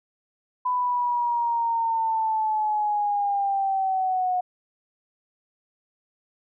sine linear sweep, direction down, 1001 to 725 Hz, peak -21 dBFS, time 0.65-4.41 s, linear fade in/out 10 ms, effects none

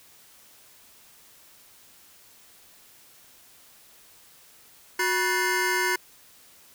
square tone cluster, 365.4 / 968 / 1494 / 1757 / 2107 Hz, F#4 / B5 / F#6 / A6 / C7, -22 / -35 / +16 / -3 / +12 cents, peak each -30 dBFS, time 4.99-5.96 s, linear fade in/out 5 ms, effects white hiss -54 dBFS RMS until 6.74 s

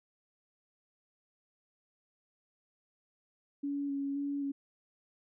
sine tone with vibrato, 280.9 Hz, C#4, 23 cents sharp, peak -32 dBFS, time 3.63-4.52 s, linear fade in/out 10 ms, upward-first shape square, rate 1.9 Hz, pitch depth 15 cents each way, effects none

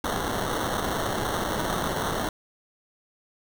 blue noise with sample-and-hold, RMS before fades -28 dBFS, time 0.04-2.29 s, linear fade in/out 2 ms, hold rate 2450 Hz, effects none

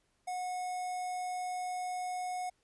square tone with notch filter, 729 Hz, F#5, 26 cents flat, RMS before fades -37 dBFS, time 0.27-2.5 s, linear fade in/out 10 ms, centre 3200 Hz, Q 0.77, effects pink hiss -75 dBFS RMS until 2.63 s + resampled to 24000 Hz

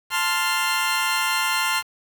20% pulse chord, F major, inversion first, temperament equal, 880 / 1046.5 / 1396.9 Hz, A5 / C6 / F6, 0 / 0 / 0 cents, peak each -22 / -19 / -19 dBFS, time 0.1-1.83 s, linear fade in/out 50 ms, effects 7-bit

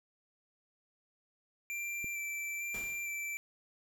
square tone with vibrato, 2349 Hz, D7, in tune, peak -37 dBFS, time 1.7-3.37 s, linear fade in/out 0 ms, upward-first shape square, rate 1.1 Hz, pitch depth 11 cents each way
click, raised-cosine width 3 ms, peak -33 dBFS, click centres 2.044 s
pink noise with exponential decay, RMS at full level -45 dBFS, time 2.74-3.25 s, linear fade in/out 5 ms, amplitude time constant 110 ms
effects none

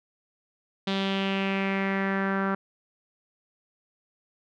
sawtooth tone with low-pass filter sweep, 194.4 Hz, G3, 14 cents flat, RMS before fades -27 dBFS, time 0.87-2.55 s, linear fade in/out 5 ms, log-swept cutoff 3700 to 1400 Hz, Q 3.7, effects none

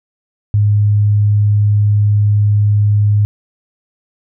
sine tone, 103.83 Hz, G#2, in tune, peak -8 dBFS, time 0.54-3.25 s, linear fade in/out 0 ms, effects none

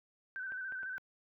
sine tone with vibrato, 1535 Hz, G6, 37 cents flat, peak -38 dBFS, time 0.36-0.98 s, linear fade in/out 0 ms, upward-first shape square, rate 14 Hz, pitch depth 38 cents each way
clicks, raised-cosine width 0.5 ms, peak -38 dBFS, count 4, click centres 0.521 / 0.723 / 0.832 / 0.981 s
effects none

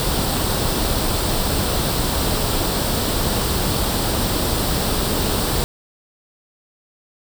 pink noise with comb filter, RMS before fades -20 dBFS, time 0-5.64 s, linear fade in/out 0 ms, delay 0.23 ms, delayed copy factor +0.5, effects none

